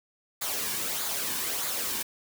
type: noise with flanger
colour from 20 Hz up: white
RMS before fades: -31 dBFS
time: 0.41-2.03 s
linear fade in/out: 10 ms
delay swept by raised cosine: 0.35 to 1.55 ms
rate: 1.6 Hz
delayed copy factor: -0.5
effects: none